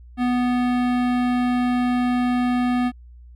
sine tone with hard clipping, 246.9 Hz, B3, in tune, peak -20 dBFS, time 0.17-2.92 s, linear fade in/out 50 ms, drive 18 dB, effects added 60 Hz sine -41 dBFS peak until 3.35 s

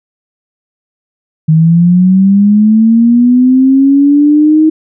sine linear sweep, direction up, 155.56 to 316 Hz, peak -3 dBFS, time 1.48-4.7 s, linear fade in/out 10 ms, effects none

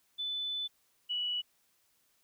sine tone pair in turn, 3500 / 2943 Hz, A7 / F#7, -10 / -10 cents, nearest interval minor third, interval 300 cents, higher first, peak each -33 / -31 dBFS, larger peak second, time 0.18-0.68 / 1.09-1.42 s, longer first, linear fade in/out 20 ms, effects white hiss -72 dBFS RMS until 2.23 s

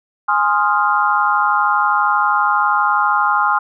sine chord, F minor seventh, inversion first, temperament equal, 830.6 / 1046.5 / 1244.5 / 1396.9 Hz, Ab5 / C6 / Eb6 / F6, 0 / 0 / 0 / 0 cents, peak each -18 dBFS, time 0.28-3.59 s, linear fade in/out 10 ms, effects none

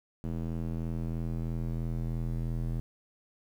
square tone with band-pass filter sweep, 41.53 Hz, E1, 14 cents sharp, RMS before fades -33 dBFS, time 0.24-2.8 s, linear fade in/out 0 ms, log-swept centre 190 to 120 Hz, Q 1, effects 10-bit

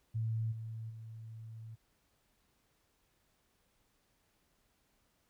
sine tone with level steps, 112 Hz, A2, 31 cents sharp, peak -32 / -40 / -45 dBFS, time 0.14-1.76 s, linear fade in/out 20 ms, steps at 0.51 / 0.89 s, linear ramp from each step 20 ms, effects pink hiss -75 dBFS RMS until 5.29 s

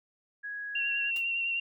sine tone, 1663 Hz, G#6, 2 cents sharp, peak -35 dBFS, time 0.43-1.11 s, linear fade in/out 20 ms
sine tone with vibrato, 2745 Hz, F7, 31 cents flat, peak -28 dBFS, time 0.75-1.6 s, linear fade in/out 5 ms, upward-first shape sine, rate 9.9 Hz, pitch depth 23 cents each way
white noise with exponential decay, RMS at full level -43 dBFS, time 1.16-1.27 s, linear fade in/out 2 ms, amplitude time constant 23 ms
effects none

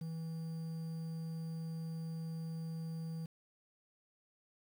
triangle tone with quantisation, 162.7 Hz, E3, 22 cents flat, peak -37 dBFS, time 0.01-3.26 s, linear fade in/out 5 ms, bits 10, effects none

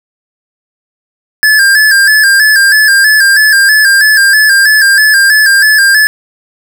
square tone with vibrato, 1661.2 Hz, G#6, in tune, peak -4 dBFS, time 1.43-6.07 s, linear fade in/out 0 ms, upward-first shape square, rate 3.1 Hz, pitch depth 66 cents each way, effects none

